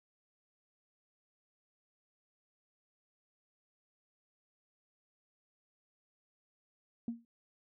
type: tone with exponential decay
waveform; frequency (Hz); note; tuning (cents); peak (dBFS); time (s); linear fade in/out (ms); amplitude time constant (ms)
sine; 233.1; A#3; 0; -30; 7.08-7.25; 2; 36
effects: tanh soft clip ceiling -28 dBFS